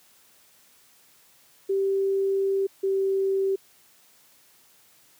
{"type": "tone pair in turn", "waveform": "sine", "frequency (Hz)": [390.1, 387.6], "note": ["G4", "G4"], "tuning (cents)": [-8, -20], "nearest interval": "unison", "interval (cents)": 12, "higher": "first", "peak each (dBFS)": -21, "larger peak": "neither", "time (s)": [[1.69, 2.67], [2.83, 3.56]], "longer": "first", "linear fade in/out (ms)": 10, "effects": ["white hiss -58 dBFS RMS until 5.19 s", "high-pass 80 Hz 12 dB/octave"]}